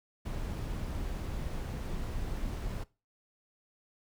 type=noise; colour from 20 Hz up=brown; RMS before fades=-36 dBFS; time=0.25-2.84 s; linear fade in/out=10 ms; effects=noise-tail reverb RT60 0.3 s tail -21 dB re dry